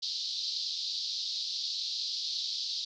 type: band-pass noise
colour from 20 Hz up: pink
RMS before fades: -35 dBFS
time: 0.02-2.85 s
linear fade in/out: 10 ms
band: 3800 to 5000 Hz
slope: 48 dB/octave
effects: none